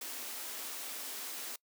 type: high-pass noise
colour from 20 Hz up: white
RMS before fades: -42 dBFS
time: 0.01-1.56 s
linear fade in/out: 5 ms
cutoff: 230 Hz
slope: 96 dB/octave
effects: noise-tail reverb RT60 0.1 s tail -24 dB re dry